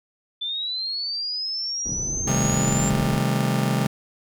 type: linear sweep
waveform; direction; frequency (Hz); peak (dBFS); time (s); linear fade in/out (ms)
sine; up; 3507 to 7360; -25; 0.41-2.9; 10
type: low-pass noise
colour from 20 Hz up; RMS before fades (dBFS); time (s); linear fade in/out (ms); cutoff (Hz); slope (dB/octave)
pink; -32; 1.85-3.21; 5; 330; 12
type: chord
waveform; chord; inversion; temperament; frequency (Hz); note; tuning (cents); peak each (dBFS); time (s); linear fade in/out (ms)
40% pulse; A half-diminished seventh; first; just; 132 / 158.4 / 198 / 220; C3 / Eb3 / G3 / A3; +16 / +31 / +18 / 0; -23 / -26 / -25 / -27; 2.27-3.87; 5
effects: none